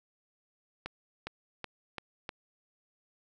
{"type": "accelerating click train", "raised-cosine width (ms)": 0.3, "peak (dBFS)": -21, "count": 5, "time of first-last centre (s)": [0.86, 2.292], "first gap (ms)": 410, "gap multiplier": 0.91, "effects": []}